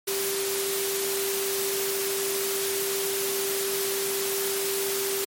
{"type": "tone in noise", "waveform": "sine", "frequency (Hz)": 392.6, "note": "G4", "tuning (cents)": 3, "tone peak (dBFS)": -28, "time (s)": [0.07, 5.25], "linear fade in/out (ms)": 10, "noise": "white", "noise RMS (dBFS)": -29, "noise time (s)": [0.07, 5.25], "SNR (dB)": -2, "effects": ["high-pass 150 Hz 12 dB/octave", "MP3 64 kbps"]}